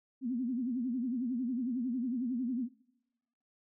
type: tone with vibrato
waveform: sine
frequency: 246.9 Hz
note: B3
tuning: in tune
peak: -31 dBFS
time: 0.21-2.69 s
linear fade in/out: 50 ms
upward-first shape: sine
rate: 11 Hz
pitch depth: 140 cents each way
effects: noise-tail reverb RT60 1.0 s tail -24 dB re dry